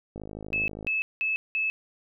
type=click train; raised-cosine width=2 ms; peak=-25 dBFS; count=38; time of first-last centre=0.16-0.866 s; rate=52.4 Hz
type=tone bursts; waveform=sine; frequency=2604 Hz; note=E7; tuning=22 cents flat; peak=-24 dBFS; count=4; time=0.53-1.7 s; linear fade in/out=0 ms; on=150 ms; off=190 ms
effects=none